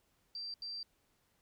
sine tone bursts at uneven times, 4699 Hz, D8, in tune, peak -40 dBFS, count 2, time 0.35-0.54 / 0.62-0.83 s, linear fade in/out 2 ms, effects pink hiss -75 dBFS RMS until 1.41 s

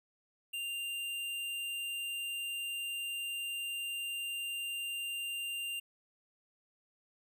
sine tone with hard clipping, 2790 Hz, F7, 2 cents flat, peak -37 dBFS, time 0.53-5.8 s, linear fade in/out 10 ms, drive 18 dB, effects none

